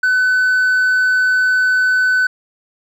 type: tone with hard clipping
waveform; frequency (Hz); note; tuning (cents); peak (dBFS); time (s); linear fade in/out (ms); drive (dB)
sine; 1507; F#6; +31; -12; 0.03-2.27; 5; 2
effects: none